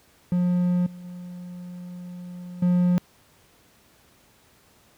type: tone with level steps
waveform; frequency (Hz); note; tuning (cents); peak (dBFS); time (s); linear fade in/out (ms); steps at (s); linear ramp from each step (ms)
triangle; 178.1; F3; +34; -17 / -36 / -33 / -15; 0.32-2.98; 0; 0.86 / 1.04 / 2.62; 5
effects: pink hiss -58 dBFS RMS until 4.97 s + high-pass 60 Hz 12 dB/octave